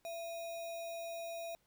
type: tone with sample-and-hold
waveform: sine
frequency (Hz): 671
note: E5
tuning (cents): +31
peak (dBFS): -40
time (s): 0.05-1.55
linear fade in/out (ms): 0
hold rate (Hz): 3150
effects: pink hiss -75 dBFS RMS until 1.66 s